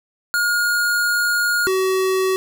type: tone pair in turn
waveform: square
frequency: 1429 / 377.8 Hz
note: F6 / F#4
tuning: +39 / +36 cents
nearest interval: octave + major seventh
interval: 2303 cents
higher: first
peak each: -17 dBFS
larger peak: neither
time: 0.34-1.67 / 1.67-2.36 s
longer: first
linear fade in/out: 0 ms
effects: none